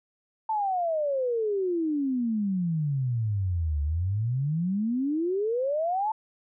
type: exponential two-way sweep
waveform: sine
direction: down then up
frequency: 896 to 71.2 to 896 Hz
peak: -24 dBFS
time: 0.49-6.12 s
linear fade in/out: 5 ms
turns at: 3.82 s
effects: none